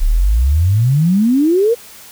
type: exponential sweep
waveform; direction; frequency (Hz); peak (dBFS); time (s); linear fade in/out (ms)
sine; up; 32.7 to 488.7; -9; 0-1.75; 20
effects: white hiss -38 dBFS RMS until 2.11 s